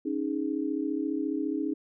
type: chord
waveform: sine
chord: C# suspended second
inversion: none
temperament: just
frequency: 277.2 / 311.8 / 415.8 Hz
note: C#4 / D#4 / G#4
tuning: 0 / +4 / +2 cents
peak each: -31 / -30 / -36 dBFS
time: 0.05-1.74 s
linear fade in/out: 10 ms
effects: none